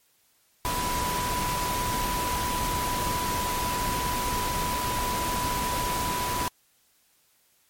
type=tone in noise; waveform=sine; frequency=987.8 Hz; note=B5; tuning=in tune; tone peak=-28 dBFS; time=0.65-6.48 s; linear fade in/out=0 ms; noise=pink; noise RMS=-30 dBFS; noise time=0.65-6.48 s; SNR=-1 dB; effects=white hiss -65 dBFS RMS until 7.69 s + MP3 64 kbps